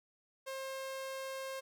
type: tone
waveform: sawtooth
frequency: 533 Hz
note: C5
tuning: 32 cents sharp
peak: -36 dBFS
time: 0.46-1.61 s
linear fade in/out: 20 ms
effects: none